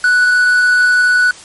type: tone with quantisation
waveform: triangle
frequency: 1480 Hz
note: F#6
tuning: in tune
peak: -6 dBFS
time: 0.04-1.31 s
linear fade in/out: 2 ms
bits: 4
effects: white hiss -36 dBFS RMS until 1.44 s + MP3 48 kbps